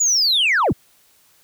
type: linear sweep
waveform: sine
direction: down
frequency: 7040 to 33.26 Hz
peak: -12 dBFS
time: 0-0.73 s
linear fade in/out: 10 ms
effects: tanh soft clip ceiling -12 dBFS + white hiss -56 dBFS RMS until 1.43 s